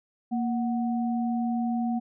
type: tone pair together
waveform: sine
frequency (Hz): 233.1 / 740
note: A#3 / F#5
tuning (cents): 0 / 0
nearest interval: octave + minor sixth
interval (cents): 2000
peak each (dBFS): -25 / -33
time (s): 0.31-2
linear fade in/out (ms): 20
effects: none